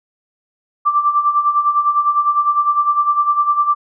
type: tone with tremolo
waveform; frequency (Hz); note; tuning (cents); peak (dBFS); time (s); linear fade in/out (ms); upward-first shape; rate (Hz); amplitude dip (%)
sine; 1174.7; D6; 0; -9; 0.85-3.75; 20; sine; 9.9; 70
effects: none